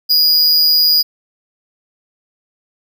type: tone with amplitude modulation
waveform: square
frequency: 4901 Hz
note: D#8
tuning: 27 cents flat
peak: -7 dBFS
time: 0.09-1.03 s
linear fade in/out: 20 ms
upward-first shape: sine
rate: 158 Hz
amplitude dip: 50%
effects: none